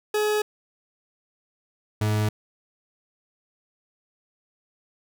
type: tone pair in turn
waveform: 40% pulse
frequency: 422.8 / 106.5 Hz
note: G#4 / G#2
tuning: +31 / +44 cents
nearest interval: 2 octaves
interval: 2387 cents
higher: first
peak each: -20 dBFS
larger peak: neither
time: 0.14-0.42 / 2.01-2.29 s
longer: neither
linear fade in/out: 5 ms
effects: none